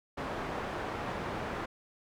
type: low-pass noise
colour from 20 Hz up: white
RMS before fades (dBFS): -37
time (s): 0.17-1.66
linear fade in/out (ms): 10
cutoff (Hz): 1100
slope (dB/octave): 12
effects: none